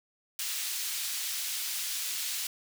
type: high-pass noise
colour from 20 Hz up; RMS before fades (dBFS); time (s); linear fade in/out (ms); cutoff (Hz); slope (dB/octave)
pink; -34; 0.39-2.47; 2; 3300; 12
effects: none